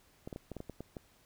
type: clicks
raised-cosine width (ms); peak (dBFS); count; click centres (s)
2; -28; 9; 0.275 / 0.328 / 0.361 / 0.517 / 0.567 / 0.604 / 0.697 / 0.806 / 0.968
effects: pink hiss -66 dBFS RMS until 1.25 s